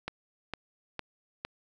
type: click train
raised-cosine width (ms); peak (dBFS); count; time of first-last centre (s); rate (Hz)
0.3; -18; 4; 0.08-1.45; 2.19
effects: none